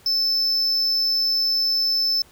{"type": "tone", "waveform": "triangle", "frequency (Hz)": 5270, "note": "E8", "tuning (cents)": -1, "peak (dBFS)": -17, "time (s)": [0.06, 2.22], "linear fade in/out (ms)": 2, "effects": ["pink hiss -52 dBFS RMS until 2.31 s"]}